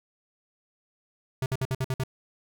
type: tone bursts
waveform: square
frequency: 130.9 Hz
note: C3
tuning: 1 cent sharp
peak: -26 dBFS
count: 7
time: 1.42-2.036 s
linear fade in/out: 2 ms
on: 40 ms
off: 56 ms
effects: none